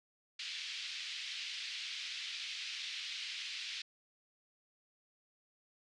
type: band-pass noise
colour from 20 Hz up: pink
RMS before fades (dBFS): -43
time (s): 0.39-3.82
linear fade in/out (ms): 5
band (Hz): 2400 to 4800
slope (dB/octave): 24
effects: resampled to 24000 Hz